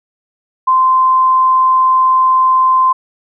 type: tone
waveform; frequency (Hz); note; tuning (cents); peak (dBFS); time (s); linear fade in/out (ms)
sine; 1038; C6; -14; -7; 0.67-2.93; 10
effects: none